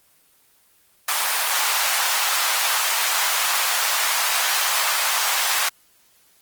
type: high-pass noise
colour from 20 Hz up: pink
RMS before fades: -21 dBFS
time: 1.08-5.69 s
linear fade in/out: 5 ms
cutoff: 810 Hz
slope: 24 dB/octave
effects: white hiss -58 dBFS RMS until 6.41 s + Opus 24 kbps